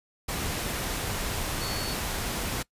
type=tone in noise; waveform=sine; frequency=4435 Hz; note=C#8; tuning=in tune; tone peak=-35 dBFS; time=1.61-1.94 s; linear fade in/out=10 ms; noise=pink; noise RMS=-31 dBFS; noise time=0.28-2.63 s; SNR=-7 dB; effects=noise-tail reverb RT60 0.1 s tail -22 dB re dry + resampled to 32000 Hz